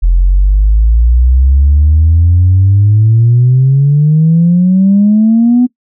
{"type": "exponential sweep", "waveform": "sine", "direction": "up", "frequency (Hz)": [42.03, 250.8], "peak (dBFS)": -3, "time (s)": [0.02, 5.67], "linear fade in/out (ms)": 20, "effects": ["noise-tail reverb RT60 0.1 s tail -20 dB re dry", "tanh soft clip ceiling 0 dBFS"]}